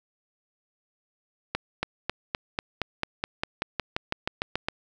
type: accelerating click train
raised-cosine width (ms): 0.3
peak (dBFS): -10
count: 17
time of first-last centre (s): 1.55-4.685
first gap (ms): 280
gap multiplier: 0.95
effects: none